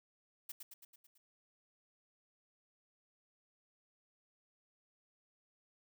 blue noise with echo, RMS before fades -45 dBFS, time 0.49-0.52 s, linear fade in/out 5 ms, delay 110 ms, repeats 6, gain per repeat -4 dB, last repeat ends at 1.18 s, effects none

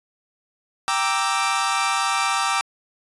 sawtooth chord, E half-diminished seventh, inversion first, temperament equal, 784 / 932.3 / 1174.7 / 1318.5 Hz, G5 / Bb5 / D6 / E6, 0 / 0 / 0 / 0 cents, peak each -22 / -23 / -20 / -22 dBFS, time 0.88-2.61 s, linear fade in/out 0 ms, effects resampled to 24000 Hz

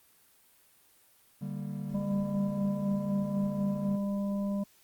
triangle chord, G minor, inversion second, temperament equal, 146.83 / 196 / 233.1 Hz, D3 / G3 / Bb3, 0 / 0 / 0 cents, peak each -36 / -35 / -41 dBFS, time 1.41-3.97 s, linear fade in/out 10 ms
harmonic tone, 200 Hz, G3, 35 cents sharp, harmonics 1 / 3 / 5, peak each -29 / -39 / -48 dBFS, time 1.94-4.64 s, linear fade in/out 10 ms
effects white hiss -63 dBFS RMS until 4.83 s + Opus 32 kbps

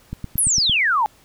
click train, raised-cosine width 5 ms, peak -15 dBFS, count 6, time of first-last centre 0.13-0.696 s, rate 8.83 Hz
sine exponential sweep, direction down, 11840 to 819 Hz, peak -15 dBFS, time 0.38-1.06 s, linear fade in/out 0 ms
effects pink hiss -53 dBFS RMS until 1.24 s

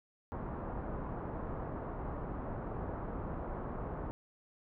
pink low-pass noise, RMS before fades -40 dBFS, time 0.32-4.11 s, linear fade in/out 0 ms, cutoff 1200 Hz, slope 24 dB/octave, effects none

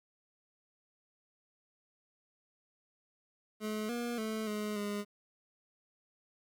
25% pulse tone with pitch steps, 214.4 / 238.8 / 218.7 / 210.9 / 205.7 Hz, A3 / A#3 / A3 / G#3 / G#3, -45 / +42 / -10 / +27 / -16 cents, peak -31 dBFS, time 3.6-5.05 s, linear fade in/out 50 ms, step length 290 ms, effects 11-bit

